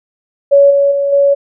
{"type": "tone with level steps", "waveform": "sine", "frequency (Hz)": 562, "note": "C#5", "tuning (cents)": 24, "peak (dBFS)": [-3, -7, -11, -6], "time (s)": [0.51, 1.35], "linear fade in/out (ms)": 20, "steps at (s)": [0.7, 0.91, 1.12], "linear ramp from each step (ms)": 10, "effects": []}